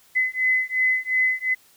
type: beating tone pair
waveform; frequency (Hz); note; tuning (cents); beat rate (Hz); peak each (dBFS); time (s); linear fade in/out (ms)
sine; 2026 / 2028.8; B6 / B6; +44 / +46; 2.8; -22; 0.15-1.55; 20
effects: white hiss -56 dBFS RMS until 1.76 s